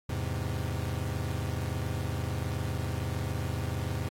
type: chord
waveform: 40% pulse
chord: E augmented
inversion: none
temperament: equal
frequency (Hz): 82.41 / 103.83 / 130.81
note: E2 / G#2 / B#2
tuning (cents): 0 / 0 / 0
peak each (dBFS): -34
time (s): 0.09-4.09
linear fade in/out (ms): 5
effects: AAC 64 kbps